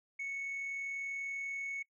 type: tone with amplitude modulation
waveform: sine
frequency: 2212 Hz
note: C#7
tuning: 4 cents flat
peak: -33 dBFS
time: 0.19-1.83 s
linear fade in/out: 10 ms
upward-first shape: sine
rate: 40.2 Hz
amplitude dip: 30%
effects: noise-tail reverb RT60 0.1 s tail -26 dB re dry + tanh soft clip ceiling -35 dBFS